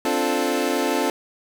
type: chord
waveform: 25% pulse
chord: D minor seventh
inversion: third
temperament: equal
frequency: 261.6 / 293.7 / 349.2 / 440 Hz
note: C4 / D4 / F4 / A4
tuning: 0 / 0 / 0 / 0 cents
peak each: -22 dBFS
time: 0.05-1.1 s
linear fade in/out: 2 ms
effects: 7-bit